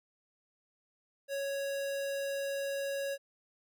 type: tone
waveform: square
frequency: 554.4 Hz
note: C#5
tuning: in tune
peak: -34 dBFS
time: 1.28-3.18 s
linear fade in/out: 50 ms
effects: none